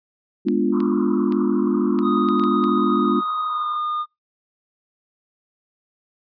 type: chord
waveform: sine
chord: G# diminished seventh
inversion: none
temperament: equal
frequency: 207.7 / 246.9 / 293.7 / 349.2 Hz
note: G#3 / B3 / D4 / F4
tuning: 0 / 0 / 0 / 0 cents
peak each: -22 dBFS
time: 0.45-3.21 s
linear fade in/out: 20 ms
type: clicks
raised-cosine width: 0.2 ms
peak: -19 dBFS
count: 8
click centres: 0.485 / 0.804 / 1.323 / 1.989 / 2.287 / 2.396 / 2.438 / 2.64 s
type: band-pass noise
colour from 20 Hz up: white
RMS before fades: -36 dBFS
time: 0.72-3.79 s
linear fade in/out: 20 ms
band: 980 to 1300 Hz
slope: 96 dB/octave
type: tone with pitch glide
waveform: triangle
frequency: 1244.5 to 1218.9 Hz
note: D#6 to D#6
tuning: 0 to -36 cents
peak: -20 dBFS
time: 2.02-4.06 s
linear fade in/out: 50 ms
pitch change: -36 cents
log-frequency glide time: 3.45-3.67 s
effects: noise-tail reverb RT60 0.2 s tail -22 dB re dry + resampled to 11025 Hz